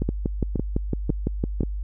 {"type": "two click trains", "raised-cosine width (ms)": 3, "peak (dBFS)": [-10, -11], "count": [10, 4], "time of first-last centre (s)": [[0.09, 1.608], [0.02, 1.633]], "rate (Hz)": [5.93, 1.86], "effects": ["added 50 Hz sine -26 dBFS peak until 1.83 s"]}